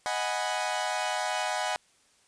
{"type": "chord", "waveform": "sawtooth", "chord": "G# minor seventh", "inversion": "second", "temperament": "equal", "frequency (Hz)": [622.3, 740, 830.6, 987.8], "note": ["D#5", "F#5", "G#5", "B5"], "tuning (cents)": [0, 0, 0, 0], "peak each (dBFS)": [-31, -28, -30, -32], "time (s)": [0.06, 1.76], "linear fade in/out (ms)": 0, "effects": ["white hiss -64 dBFS RMS until 2.27 s", "resampled to 22050 Hz"]}